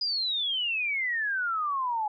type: exponential sweep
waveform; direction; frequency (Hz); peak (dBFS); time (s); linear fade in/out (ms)
sine; down; 4976 to 830.6; -26; 0.01-2.08; 5
effects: none